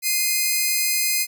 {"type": "tone pair together", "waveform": "5% pulse", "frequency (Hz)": [2091, 2480], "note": ["C7", "D#7"], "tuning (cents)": [-2, -6], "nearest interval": "minor third", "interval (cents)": 296, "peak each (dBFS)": -12, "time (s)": [0.02, 1.27], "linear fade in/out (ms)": 50, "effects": []}